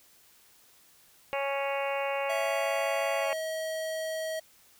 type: harmonic tone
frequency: 277.2 Hz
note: C#4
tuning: in tune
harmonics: 2 / 3 / 4 / 5 / 6 / 7 / 8 / 9 / 10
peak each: -31 / -35 / -38 / -45 / -45 / -43 / -39 / -41 / -40 dBFS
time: 1.33-3.33 s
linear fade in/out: 0 ms
type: tone with pitch glide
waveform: square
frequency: 660 to 637.9 Hz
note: E5 to D#5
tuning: +2 to +43 cents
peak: -32 dBFS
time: 2.29-4.4 s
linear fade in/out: 10 ms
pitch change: -59 cents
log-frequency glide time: 3.19-3.33 s
effects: white hiss -60 dBFS RMS until 4.79 s